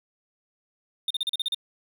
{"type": "tone bursts", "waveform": "triangle", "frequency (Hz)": 3640, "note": "A#7", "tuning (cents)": -42, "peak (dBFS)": -22, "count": 8, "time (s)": [1.08, 1.546], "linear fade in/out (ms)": 2, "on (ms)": 25, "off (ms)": 38, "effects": []}